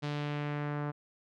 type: tone with low-pass filter sweep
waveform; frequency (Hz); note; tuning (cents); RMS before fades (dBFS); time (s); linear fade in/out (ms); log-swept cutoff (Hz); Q
sawtooth; 146.83; D3; 0; -35; 0.02-0.92; 20; 4300 to 1300; 1.4
effects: none